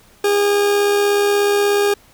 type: tone with amplitude modulation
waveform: 40% pulse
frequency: 407.4 Hz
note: G#4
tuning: 33 cents flat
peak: -11 dBFS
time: 0.24-1.94 s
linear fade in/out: 5 ms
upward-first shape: sine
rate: 76.6 Hz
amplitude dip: 30%
effects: pink hiss -50 dBFS RMS until 2.13 s